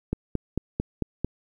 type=click train; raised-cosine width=3 ms; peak=-12 dBFS; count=6; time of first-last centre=0.13-1.246 s; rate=4.48 Hz; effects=9-bit